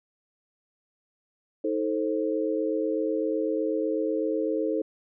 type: chord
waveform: sine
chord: A diminished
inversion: second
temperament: just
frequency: 316.8 / 440 / 528 Hz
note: Eb4 / A4 / C5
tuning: +31 / 0 / +16 cents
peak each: -28 / -28 / -30 dBFS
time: 1.64-4.82 s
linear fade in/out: 5 ms
effects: none

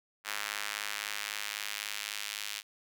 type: tone with high-pass filter sweep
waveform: square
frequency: 51.91 Hz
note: G#1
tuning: in tune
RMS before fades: -38 dBFS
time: 0.24-2.63 s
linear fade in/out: 50 ms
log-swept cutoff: 1600 to 2800 Hz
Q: 1.1
effects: none

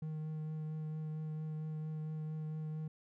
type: tone with vibrato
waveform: triangle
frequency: 155.56 Hz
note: D#3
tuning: in tune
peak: -36 dBFS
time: 0.02-2.88 s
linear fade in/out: 5 ms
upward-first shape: triangle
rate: 4.4 Hz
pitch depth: 14 cents each way
effects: none

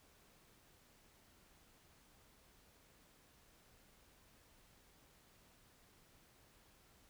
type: silence
effects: pink hiss -68 dBFS RMS until 7.09 s

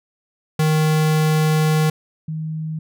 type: tone pair in turn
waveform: square / sine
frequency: 155.56 / 157.55 Hz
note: D#3 / D#3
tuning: 0 / +22 cents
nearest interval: unison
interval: 22 cents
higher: second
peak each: -15 / -23 dBFS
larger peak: first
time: 0.59-1.9 / 2.28-2.79 s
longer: first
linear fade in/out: 5 ms
effects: none

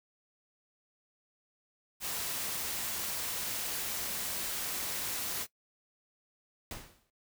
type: noise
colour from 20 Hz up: white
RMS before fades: -36 dBFS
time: 2-5.47 s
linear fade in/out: 50 ms
type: noise with exponential decay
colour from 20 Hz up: pink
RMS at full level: -39 dBFS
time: 6.71-7.1 s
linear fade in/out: 1 ms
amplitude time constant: 83 ms
effects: noise-tail reverb RT60 0.1 s tail -19 dB re dry

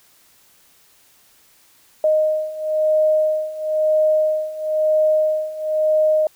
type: beating tone pair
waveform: sine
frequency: 619 / 620 Hz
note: D#5 / D#5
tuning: -9 / -6 cents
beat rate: 1 Hz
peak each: -20 / -17 dBFS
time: 2.04-6.27 s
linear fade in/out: 2 ms
effects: white hiss -54 dBFS RMS until 6.35 s

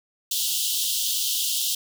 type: high-pass noise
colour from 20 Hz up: pink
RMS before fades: -25 dBFS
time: 0.31-1.75 s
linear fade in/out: 5 ms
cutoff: 2900 Hz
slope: 96 dB/octave
effects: none

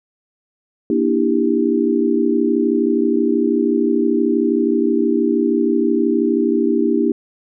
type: chord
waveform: sine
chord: E half-diminished seventh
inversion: second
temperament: just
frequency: 237.3 / 296.7 / 329.6 / 395.6 Hz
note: Bb3 / D4 / E4 / G4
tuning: +31 / +18 / 0 / +16 cents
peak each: -19 dBFS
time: 0.9-7.12 s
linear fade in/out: 2 ms
effects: none

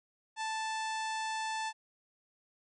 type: harmonic tone with a mistuned harmonic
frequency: 880 Hz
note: A5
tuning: in tune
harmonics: 1 / 2 / 3 / 4 / 5 / 6 / 7 / 8 / 9 / 10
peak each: -35 / -41 / -45 / -47 / -49 / -51 / -52 / -53 / -54 / -55 dBFS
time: 0.36-1.73 s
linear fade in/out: 50 ms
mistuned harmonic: 7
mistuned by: -16 cents
effects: none

